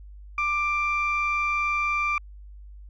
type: tone pair together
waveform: sine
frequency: 1183 / 2360 Hz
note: D6 / D7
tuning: +12 / +8 cents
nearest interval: octave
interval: 1196 cents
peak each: -24 dBFS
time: 0.38-2.18 s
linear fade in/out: 2 ms
effects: tanh soft clip ceiling -17 dBFS + added 50 Hz sine -41 dBFS peak until 2.89 s